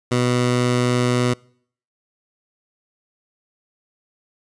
15% pulse tone, 123.47 Hz, B2, in tune, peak -10 dBFS, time 0.11-1.34 s, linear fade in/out 10 ms, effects noise-tail reverb RT60 0.6 s tail -26 dB re dry + resampled to 22050 Hz

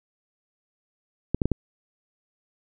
clicks, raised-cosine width 3 ms, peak -9 dBFS, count 4, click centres 1.346 / 1.418 / 1.456 / 1.517 s, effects none

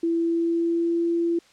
sine tone with pitch glide, 333.9 to 338.6 Hz, E4 to E4, +22 to +46 cents, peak -20 dBFS, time 0.03-1.39 s, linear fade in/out 5 ms, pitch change +24 cents, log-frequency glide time 0.17-1.04 s, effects white hiss -56 dBFS RMS until 1.52 s + low-pass 6000 Hz 12 dB/octave

